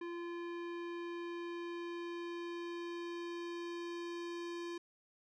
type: tone with low-pass filter sweep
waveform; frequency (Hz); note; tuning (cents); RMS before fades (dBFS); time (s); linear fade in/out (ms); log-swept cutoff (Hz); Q
square; 344; F4; -26; -43; 0.01-4.78; 5; 2300 to 5500; 0.94
effects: none